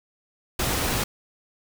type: noise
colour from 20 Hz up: pink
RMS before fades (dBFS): -25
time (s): 0.59-1.04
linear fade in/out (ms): 5
effects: none